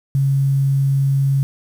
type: tone with quantisation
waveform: sine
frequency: 137.2 Hz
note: C#3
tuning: 17 cents flat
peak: -13 dBFS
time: 0.15-1.43 s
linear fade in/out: 0 ms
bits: 7
effects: none